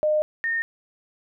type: tone pair in turn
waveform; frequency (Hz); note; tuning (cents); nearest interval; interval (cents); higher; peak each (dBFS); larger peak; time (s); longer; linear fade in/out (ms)
sine; 610 / 1832.5; D#5 / A#6; -34 / -30; octave + perfect fifth; 1904; second; -18 / -22; first; 0.03-0.22 / 0.44-0.62; first; 0
effects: none